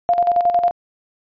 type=tone with tremolo; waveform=sine; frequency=700 Hz; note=F5; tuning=4 cents sharp; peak=-11 dBFS; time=0.09-0.71 s; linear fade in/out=0 ms; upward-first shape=square; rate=11 Hz; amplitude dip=60%; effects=resampled to 11025 Hz